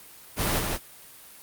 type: noise with echo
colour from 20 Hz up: pink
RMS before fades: -25 dBFS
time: 0.36-0.62 s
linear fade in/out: 50 ms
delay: 170 ms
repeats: 1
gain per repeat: -3 dB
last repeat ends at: 0.79 s
effects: white hiss -48 dBFS RMS until 1.42 s + Opus 32 kbps